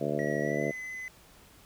harmonic tone, 73.42 Hz, D2, in tune, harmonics 2 / 3 / 4 / 5 / 6 / 7 / 8 / 9, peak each -36 / -36 / -36 / -36 / -36 / -36 / -36 / -36 dBFS, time 0-0.72 s, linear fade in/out 20 ms
triangle tone with pitch glide, 1923 to 2024 Hz, B6 to B6, -47 to +42 cents, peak -35 dBFS, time 0.19-1.08 s, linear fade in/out 0 ms, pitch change +89 cents, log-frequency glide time 0.41-0.65 s
effects pink hiss -57 dBFS RMS until 1.65 s

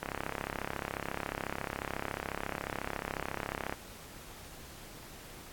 click train, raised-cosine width 0.5 ms, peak -19 dBFS, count 127, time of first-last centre 0.03-3.725 s, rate 34.1 Hz, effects pink hiss -50 dBFS RMS until 5.52 s + AAC 64 kbps

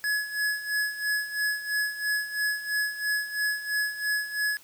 square tone with tremolo, 1693 Hz, G#6, 33 cents sharp, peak -24 dBFS, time 0.04-4.57 s, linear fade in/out 0 ms, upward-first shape sine, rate 3 Hz, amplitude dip 75%, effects white hiss -54 dBFS RMS until 4.63 s

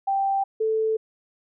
sine tone pair in turn, 784 / 440 Hz, G5 / A4, 0 / 0 cents, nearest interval minor seventh, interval 1000 cents, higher first, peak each -20 dBFS, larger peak neither, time 0.07-0.44 / 0.6-0.97 s, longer neither, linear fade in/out 10 ms, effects none

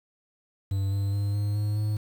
triangle tone with pitch steps, 97.8 / 99.39 / 101.02 / 102.66 / 104.34 / 106.04 Hz, G2 / G2 / G#2 / G#2 / G#2 / G#2, -4 / +24 / -47 / -20 / +9 / +37 cents, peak -22 dBFS, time 0.71-1.97 s, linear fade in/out 5 ms, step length 210 ms, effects 8-bit

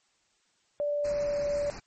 sine tone with pitch glide, 584 to 578.6 Hz, D5 to D5, -10 to -26 cents, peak -26 dBFS, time 0.8-1.7 s, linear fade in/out 0 ms, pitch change -16 cents, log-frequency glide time 1.01-1.35 s
pink band-stop noise, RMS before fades -42 dBFS, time 1.04-1.8 s, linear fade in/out 10 ms, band 2600 to 4100 Hz, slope 96 dB/octave
effects white hiss -70 dBFS RMS until 1.86 s + MP3 32 kbps

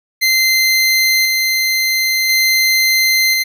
25% pulse tone with tremolo, 2074 Hz, C7, 16 cents flat, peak -7 dBFS, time 0.21-3.44 s, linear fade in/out 20 ms, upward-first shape square, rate 0.48 Hz, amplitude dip 25%, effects none

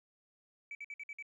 sine tone bursts, 2300 Hz, D7, 37 cents flat, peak -40 dBFS, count 6, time 0.71-1.225 s, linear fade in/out 2 ms, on 40 ms, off 55 ms, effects tanh soft clip ceiling -38 dBFS + 13-bit

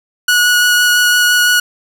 sawtooth tone with vibrato, 1460 Hz, F#6, 24 cents flat, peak -5 dBFS, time 0.28-1.6 s, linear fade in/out 5 ms, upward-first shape sine, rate 5.9 Hz, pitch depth 9 cents each way, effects none

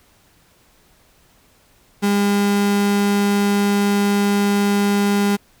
35% pulse tone, 202.4 Hz, G#3, 44 cents flat, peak -13 dBFS, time 2.02-5.37 s, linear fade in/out 20 ms, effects pink hiss -55 dBFS RMS until 5.6 s

